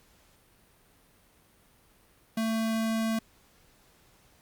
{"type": "tone", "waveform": "square", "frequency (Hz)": 223.4, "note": "A3", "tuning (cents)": 27, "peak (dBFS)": -27, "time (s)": [2.37, 3.19], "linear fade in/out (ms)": 5, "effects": ["pink hiss -62 dBFS RMS until 4.41 s", "Opus 48 kbps"]}